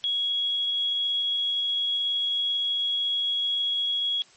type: tone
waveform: sine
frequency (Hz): 3326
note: G#7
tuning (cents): +2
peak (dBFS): -23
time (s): 0.04-4.22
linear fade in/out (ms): 0
effects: white hiss -55 dBFS RMS until 4.36 s + MP3 32 kbps